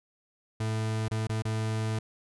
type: tone with dropouts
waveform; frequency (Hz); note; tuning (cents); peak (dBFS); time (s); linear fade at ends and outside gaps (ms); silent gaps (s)
40% pulse; 110; A2; 0; -27; 0.6-1.99; 5; 1.083-1.112 / 1.271-1.294 / 1.422-1.451
effects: resampled to 24000 Hz